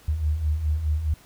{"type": "beating tone pair", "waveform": "sine", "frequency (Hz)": [72.8, 77.6], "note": ["D2", "D#2"], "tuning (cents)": [-15, -4], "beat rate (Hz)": 4.8, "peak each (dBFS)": [-29, -22], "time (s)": [0.08, 1.14], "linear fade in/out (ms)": 5, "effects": ["pink hiss -53 dBFS RMS until 1.25 s"]}